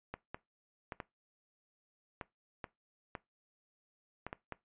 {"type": "clicks", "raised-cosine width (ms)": 0.5, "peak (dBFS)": -25, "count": 10, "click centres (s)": [0.14, 0.345, 0.922, 1.002, 2.212, 2.642, 3.152, 4.266, 4.329, 4.523], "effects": ["noise-tail reverb RT60 0.2 s tail -20 dB re dry", "resampled to 8000 Hz"]}